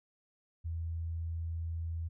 sine tone, 82.7 Hz, E2, 6 cents sharp, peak -34 dBFS, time 0.64-2.09 s, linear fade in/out 20 ms, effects none

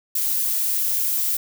violet noise, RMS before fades -22 dBFS, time 0.15-1.37 s, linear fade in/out 5 ms, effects none

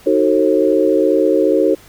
sine chord, D# diminished seventh, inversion none, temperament just, 311.1 / 373.4 / 448 / 537.6 Hz, D#4 / F#4 / A4 / C5, 0 / +16 / +31 / +47 cents, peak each -16 dBFS, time 0.06-1.75 s, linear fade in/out 10 ms, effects pink hiss -44 dBFS RMS until 1.88 s

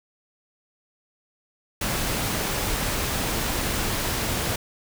pink noise, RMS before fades -26 dBFS, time 1.81-4.56 s, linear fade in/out 5 ms, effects none

